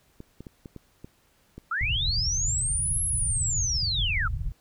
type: clicks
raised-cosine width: 3 ms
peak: -27 dBFS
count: 7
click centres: 0.204 / 0.406 / 0.468 / 0.658 / 0.763 / 1.045 / 1.58 s
type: linear two-way sweep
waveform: sine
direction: up then down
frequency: 1248 to 11175 to 1248 Hz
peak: -25 dBFS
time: 1.71-4.28 s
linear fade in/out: 5 ms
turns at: 3.02 s
type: low-pass noise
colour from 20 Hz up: pink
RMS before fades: -30 dBFS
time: 1.81-4.52 s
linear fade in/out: 0 ms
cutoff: 140 Hz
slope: 48 dB/octave
effects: pink hiss -64 dBFS RMS until 4.6 s